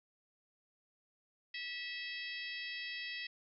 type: harmonic tone with a mistuned harmonic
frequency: 650 Hz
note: E5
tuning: 24 cents flat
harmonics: 3 / 4 / 5 / 6 / 7 / 8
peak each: -44 / -46 / -48 / -50 / -51 / -52 dBFS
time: 1.54-3.27 s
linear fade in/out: 5 ms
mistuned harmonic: 7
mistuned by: +15 cents
effects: none